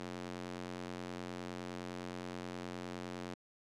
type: tone with high-pass filter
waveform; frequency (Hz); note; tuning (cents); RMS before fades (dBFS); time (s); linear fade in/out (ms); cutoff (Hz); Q
square; 44.83; F1; +46; -44; 0-3.34; 0; 230; 1
effects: low-pass 7000 Hz 12 dB/octave